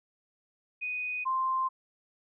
sine tone pair in turn, 2489 / 1046.5 Hz, D#7 / C6, 0 / 0 cents, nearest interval octave + minor third, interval 1500 cents, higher first, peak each -31 / -26 dBFS, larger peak second, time 0.81-1.25 / 1.25-1.69 s, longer neither, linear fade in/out 20 ms, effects none

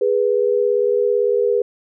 sine tone pair together, 411.3 / 489.1 Hz, G#4 / B4, -17 / -17 cents, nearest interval minor third, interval 300 cents, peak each -17 dBFS, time 0.01-1.62 s, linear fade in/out 5 ms, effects none

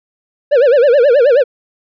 triangle tone with vibrato, 525 Hz, C5, 6 cents sharp, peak -4 dBFS, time 0.51-1.44 s, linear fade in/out 20 ms, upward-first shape sine, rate 9.4 Hz, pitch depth 220 cents each way, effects resampled to 11025 Hz

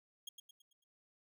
sawtooth tone with echo, 3270 Hz, G#7, 28 cents flat, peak -40 dBFS, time 0.27-0.29 s, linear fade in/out 5 ms, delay 110 ms, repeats 5, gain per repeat -7 dB, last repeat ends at 0.84 s, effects none

